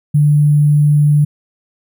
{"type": "tone with sample-and-hold", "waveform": "sine", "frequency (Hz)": 147.8, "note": "D3", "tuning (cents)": 11, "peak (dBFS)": -7, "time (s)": [0.14, 1.25], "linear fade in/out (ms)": 10, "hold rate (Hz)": 11025, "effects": []}